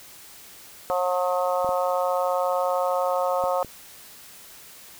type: harmonic tone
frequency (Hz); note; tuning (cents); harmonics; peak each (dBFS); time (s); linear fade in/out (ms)
180.5; F#3; -43; 3 / 4 / 5 / 6 / 7; -24 / -27 / -30 / -31 / -31; 0.9-3.63; 0
type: clicks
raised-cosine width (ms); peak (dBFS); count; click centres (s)
2; -25; 4; 1.646 / 1.691 / 3.439 / 3.647
effects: white hiss -46 dBFS RMS until 4.99 s